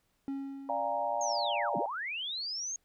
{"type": "tone with exponential decay", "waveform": "triangle", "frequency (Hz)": 274.2, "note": "C#4", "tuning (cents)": -19, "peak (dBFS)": -30, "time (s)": [0.28, 1.66], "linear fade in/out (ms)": 1, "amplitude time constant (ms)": 300}
{"type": "chord", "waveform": "sine", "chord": "Bb dominant seventh", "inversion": "first", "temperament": "equal with one note detuned", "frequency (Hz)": [587.3, 698.5, 814.5, 932.3], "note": ["D5", "F5", "Ab5", "Bb5"], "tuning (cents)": [0, 0, -34, 0], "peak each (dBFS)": -35, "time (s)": [0.69, 1.86], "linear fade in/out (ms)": 2}
{"type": "linear two-way sweep", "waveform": "sine", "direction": "down then up", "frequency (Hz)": [6620, 142.8, 6620], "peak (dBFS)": -34, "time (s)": [1.21, 2.76], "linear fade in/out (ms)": 2, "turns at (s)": 1.77}
{"effects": ["pink hiss -75 dBFS RMS until 2.84 s"]}